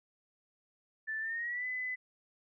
sine tone with pitch glide, 1760 to 2010 Hz, A6 to B6, 0 to +30 cents, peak -34 dBFS, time 1.07-1.96 s, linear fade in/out 20 ms, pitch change +230 cents, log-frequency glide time 1.2-1.66 s, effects none

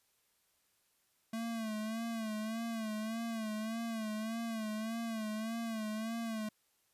square tone with vibrato, 222.3 Hz, A3, 18 cents sharp, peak -37 dBFS, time 1.33-6.49 s, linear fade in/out 5 ms, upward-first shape sine, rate 1.7 Hz, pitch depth 67 cents each way, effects white hiss -75 dBFS RMS until 6.93 s + resampled to 32000 Hz

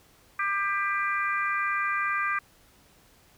harmonic tone, 397.4 Hz, G4, 24 cents sharp, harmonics 3 / 4 / 5 / 6, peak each -28 / -30 / -32 / -34 dBFS, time 0.39-2.39 s, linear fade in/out 5 ms, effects pink hiss -59 dBFS RMS until 3.37 s

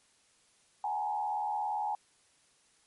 sine tone with frequency modulation, 837 Hz, G#5, 13 cents sharp, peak -30 dBFS, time 0.84-1.95 s, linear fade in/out 2 ms, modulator 77.4 Hz, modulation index 0.9, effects white hiss -67 dBFS RMS until 2.86 s + MP3 48 kbps

